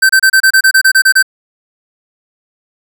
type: tone bursts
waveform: square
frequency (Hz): 1550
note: G6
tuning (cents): -20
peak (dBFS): -5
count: 12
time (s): 0.02-1.227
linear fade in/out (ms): 10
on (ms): 74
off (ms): 29
effects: none